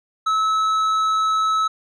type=tone with tanh clipping; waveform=triangle; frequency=1298 Hz; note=E6; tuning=27 cents flat; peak=-18 dBFS; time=0.26-1.68 s; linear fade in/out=10 ms; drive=12 dB; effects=none